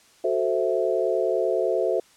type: chord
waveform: sine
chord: F# half-diminished seventh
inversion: none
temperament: equal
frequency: 370 / 440 / 523.3 / 659.3 Hz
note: F#4 / A4 / C5 / E5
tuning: 0 / 0 / 0 / 0 cents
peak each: -26 dBFS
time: 0.24-2 s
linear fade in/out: 5 ms
effects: white hiss -56 dBFS RMS until 2.16 s + low-pass 9000 Hz 12 dB/octave